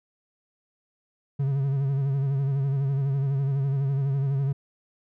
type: tone with vibrato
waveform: triangle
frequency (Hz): 137.4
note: C#3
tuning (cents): -15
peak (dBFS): -20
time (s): 1.39-4.53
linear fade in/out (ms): 10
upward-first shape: sine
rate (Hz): 12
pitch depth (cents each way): 55
effects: none